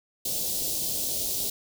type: band-stop noise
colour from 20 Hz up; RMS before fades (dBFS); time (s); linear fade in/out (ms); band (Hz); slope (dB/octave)
white; -29; 0.25-1.5; 5; 630 to 3600; 24
effects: none